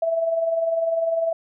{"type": "tone with tremolo", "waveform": "sine", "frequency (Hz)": 660, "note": "E5", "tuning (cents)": 2, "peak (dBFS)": -17, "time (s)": [0.02, 1.33], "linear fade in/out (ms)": 5, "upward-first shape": "sine", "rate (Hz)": 20, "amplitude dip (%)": 50, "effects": []}